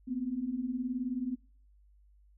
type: beating tone pair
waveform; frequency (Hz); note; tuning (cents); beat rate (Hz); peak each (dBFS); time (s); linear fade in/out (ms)
sine; 238 / 257; A#3 / C4; +36 / -31; 19; -37 / -33; 0.07-1.36; 20
effects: noise-tail reverb RT60 0.5 s tail -24 dB re dry + added 50 Hz sine -59 dBFS peak until 2.37 s